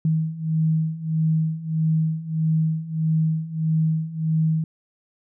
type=beating tone pair; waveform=sine; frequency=158.1 / 159.7 Hz; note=D#3 / D#3; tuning=+28 / +45 cents; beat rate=1.6 Hz; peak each=-24 / -21 dBFS; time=0.05-4.64 s; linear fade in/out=2 ms; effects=none